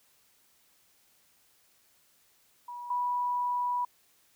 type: tone pair in turn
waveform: sine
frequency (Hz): 969 / 979.7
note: B5 / B5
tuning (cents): -33 / -14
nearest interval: unison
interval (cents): 19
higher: second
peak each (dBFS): -38 / -27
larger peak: second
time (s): 2.68-2.9 / 2.9-3.85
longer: second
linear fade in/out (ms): 5
effects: white hiss -66 dBFS RMS until 4.35 s